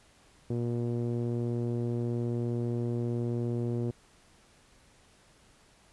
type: tone with low-pass filter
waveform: sawtooth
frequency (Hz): 119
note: A#2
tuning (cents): +36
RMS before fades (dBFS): -31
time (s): 0.5-3.91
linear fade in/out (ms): 5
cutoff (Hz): 400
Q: 1.8
effects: pink hiss -61 dBFS RMS until 5.92 s + resampled to 24000 Hz